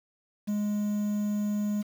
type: tone with quantisation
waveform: triangle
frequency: 207.9 Hz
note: G#3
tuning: 2 cents sharp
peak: -24 dBFS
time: 0.47-1.83 s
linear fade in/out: 20 ms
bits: 8
effects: none